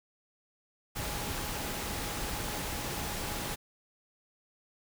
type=tone in noise; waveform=sine; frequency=830.6 Hz; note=G#5; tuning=in tune; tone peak=-46 dBFS; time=0.95-3.56 s; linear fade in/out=20 ms; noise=pink; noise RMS=-36 dBFS; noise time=0.95-3.56 s; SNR=-13 dB; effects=none